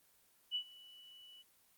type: tone with ADSR envelope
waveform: sine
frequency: 2960 Hz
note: F#7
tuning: in tune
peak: -33 dBFS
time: 0.51-1.43 s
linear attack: 42 ms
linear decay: 79 ms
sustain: -22 dB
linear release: 23 ms
effects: white hiss -70 dBFS RMS until 1.77 s + Opus 24 kbps